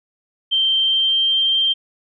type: tone with pitch glide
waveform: sine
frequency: 3136 to 3158 Hz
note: G7 to G7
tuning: 0 to +12 cents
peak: -14 dBFS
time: 0.51-1.74 s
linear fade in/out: 20 ms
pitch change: +12 cents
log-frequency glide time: 0.76-1.47 s
effects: none